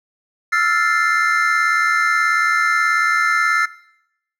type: chord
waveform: triangle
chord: F major seventh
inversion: third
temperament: equal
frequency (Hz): 1318.5 / 1396.9 / 1760 / 2093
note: E6 / F6 / A6 / C7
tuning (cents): 0 / 0 / 0 / 0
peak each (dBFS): -18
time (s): 0.52-3.66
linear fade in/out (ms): 10
effects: noise-tail reverb RT60 0.8 s tail -20 dB re dry